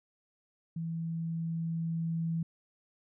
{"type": "tone with level ramp", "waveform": "sine", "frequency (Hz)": 164.81, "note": "E3", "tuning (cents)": 0, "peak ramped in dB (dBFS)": [-33, -29], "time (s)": [0.76, 2.43], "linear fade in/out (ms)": 5, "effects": []}